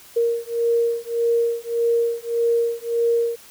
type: beating tone pair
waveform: sine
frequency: 466.2 / 467.9 Hz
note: A#4 / A#4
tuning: 0 / +6 cents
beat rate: 1.7 Hz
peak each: -21 dBFS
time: 0.16-3.36 s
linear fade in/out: 10 ms
effects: white hiss -46 dBFS RMS until 3.5 s